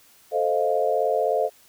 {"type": "chord", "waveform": "sine", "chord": "F dominant seventh", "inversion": "first", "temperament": "equal", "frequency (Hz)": [440, 523.3, 622.3, 698.5], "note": ["A4", "C5", "Eb5", "F5"], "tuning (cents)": [0, 0, 0, 0], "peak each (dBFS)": -25, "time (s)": [0.31, 1.5], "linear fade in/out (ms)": 50, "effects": ["white hiss -55 dBFS RMS until 1.68 s"]}